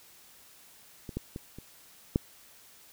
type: clicks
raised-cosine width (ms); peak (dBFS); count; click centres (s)
3; -26 / -19 / -24 / -30 / -11; 5; 1.092 / 1.17 / 1.361 / 1.586 / 2.159
effects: white hiss -56 dBFS RMS until 2.92 s